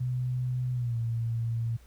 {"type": "tone with pitch glide", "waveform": "sine", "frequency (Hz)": [125.8, 115.36], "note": ["B2", "A#2"], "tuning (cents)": [32, -18], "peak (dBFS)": -27, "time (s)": [0, 1.77], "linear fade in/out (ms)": 10, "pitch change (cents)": -150, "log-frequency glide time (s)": [0.72, 0.98], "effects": ["added 60 Hz sine -52 dBFS peak until 1.86 s", "pink hiss -62 dBFS RMS until 1.86 s"]}